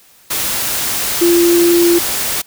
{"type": "tone in noise", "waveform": "sine", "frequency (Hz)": 344.3, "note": "F4", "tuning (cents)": -25, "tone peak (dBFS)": -8, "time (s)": [1.21, 1.99], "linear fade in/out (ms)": 10, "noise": "white", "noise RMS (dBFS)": -18, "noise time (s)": [0.3, 2.42], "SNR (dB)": 7, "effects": ["white hiss -47 dBFS RMS until 2.46 s"]}